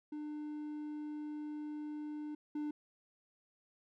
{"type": "tone pair in turn", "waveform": "triangle", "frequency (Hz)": [300, 298.4], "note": ["D4", "D4"], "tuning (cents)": [37, 28], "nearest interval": "unison", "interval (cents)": 9, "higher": "first", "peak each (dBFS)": [-38, -34], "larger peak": "second", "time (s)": [[0.12, 2.35], [2.55, 2.71]], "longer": "first", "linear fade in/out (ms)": 5, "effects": []}